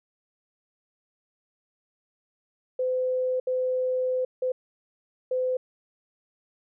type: tone bursts at uneven times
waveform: sine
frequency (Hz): 510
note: C5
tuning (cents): -44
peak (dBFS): -23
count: 4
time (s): 2.79-3.4 / 3.47-4.25 / 4.42-4.52 / 5.31-5.57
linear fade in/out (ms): 5
effects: none